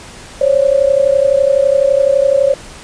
sine tone pair together, 536.1 / 568 Hz, C5 / C#5, +42 / +42 cents, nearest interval minor second, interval 100 cents, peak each -11 dBFS, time 0.41-2.54 s, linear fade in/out 5 ms, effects pink hiss -34 dBFS RMS until 2.83 s + resampled to 22050 Hz

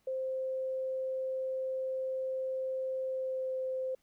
sine tone with pitch glide, 523 to 519.7 Hz, C5 to C5, -1 to -12 cents, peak -32 dBFS, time 0.07-3.95 s, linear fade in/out 5 ms, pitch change -11 cents, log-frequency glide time 3.04-3.57 s, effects pink hiss -74 dBFS RMS until 4.02 s

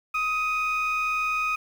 sine tone pair together, 1259 / 2489 Hz, D#6 / D#7, +20 / 0 cents, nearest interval octave, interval 1180 cents, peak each -24 dBFS, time 0.14-1.56 s, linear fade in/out 10 ms, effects tanh soft clip ceiling -20 dBFS + 8-bit

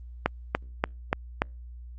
click train, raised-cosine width 0.5 ms, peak -7 dBFS, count 5, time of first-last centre 0.26-1.419 s, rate 3.45 Hz, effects added 60 Hz sine -40 dBFS peak until 1.98 s + Opus 32 kbps

